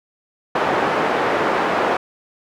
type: band-pass noise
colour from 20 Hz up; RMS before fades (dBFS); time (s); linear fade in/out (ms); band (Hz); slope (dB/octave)
pink; -19; 0.55-1.97; 5; 400 to 1400; 12
effects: none